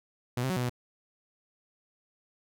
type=tone with pitch steps; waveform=sawtooth; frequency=122.9 / 131.6 / 185.5 / 124.2 / 123.1 Hz; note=B2 / C3 / F#3 / B2 / B2; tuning=-8 / +10 / +5 / +10 / -5 cents; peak=-24 dBFS; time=0.37-0.695 s; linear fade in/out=5 ms; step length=65 ms; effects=none